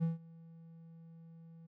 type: tone with ADSR envelope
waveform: triangle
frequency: 164.81 Hz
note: E3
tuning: in tune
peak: -26 dBFS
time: 0-1.67 s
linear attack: 29 ms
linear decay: 150 ms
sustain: -24 dB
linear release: 14 ms
effects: none